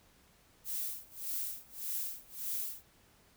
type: noise with tremolo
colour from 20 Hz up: violet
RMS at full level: -36 dBFS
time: 0.64-2.84 s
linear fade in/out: 50 ms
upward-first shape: sine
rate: 1.7 Hz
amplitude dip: 95%
effects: pink hiss -65 dBFS RMS until 3.36 s